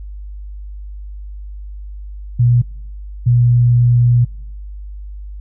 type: tone bursts at uneven times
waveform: sine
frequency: 120.9 Hz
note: B2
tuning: 36 cents flat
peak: -8 dBFS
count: 2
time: 2.39-2.62 / 3.26-4.25 s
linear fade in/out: 10 ms
effects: noise-tail reverb RT60 0.7 s tail -26 dB re dry + added 50 Hz sine -27 dBFS peak until 5.4 s